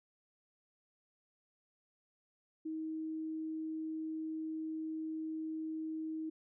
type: tone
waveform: sine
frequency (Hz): 316.6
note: D#4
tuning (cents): +30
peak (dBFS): -37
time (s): 2.65-6.3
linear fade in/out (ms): 10
effects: none